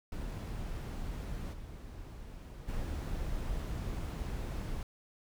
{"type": "noise with level steps", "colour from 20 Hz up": "brown", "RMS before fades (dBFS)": [-39, -46, -37], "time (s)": [0.12, 4.83], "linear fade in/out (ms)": 2, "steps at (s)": [1.52, 2.67], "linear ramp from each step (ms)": 20, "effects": []}